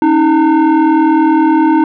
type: tone with frequency modulation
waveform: sine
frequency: 317.4 Hz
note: D#4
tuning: 35 cents sharp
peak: -4 dBFS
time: 0.02-1.84 s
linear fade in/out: 2 ms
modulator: 595 Hz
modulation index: 0.95
effects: tanh soft clip ceiling -5 dBFS